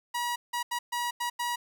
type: tone bursts at uneven times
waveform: sawtooth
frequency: 962 Hz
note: B5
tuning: 46 cents flat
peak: -25 dBFS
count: 6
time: 0.14-0.36 / 0.53-0.63 / 0.71-0.79 / 0.92-1.11 / 1.2-1.3 / 1.39-1.56 s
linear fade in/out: 10 ms
effects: 11-bit